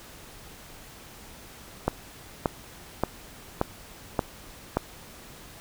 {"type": "click train", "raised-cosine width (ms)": 1, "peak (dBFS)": -8, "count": 6, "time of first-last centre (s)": [1.88, 4.77], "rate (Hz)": 1.73, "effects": ["pink hiss -47 dBFS RMS until 5.6 s"]}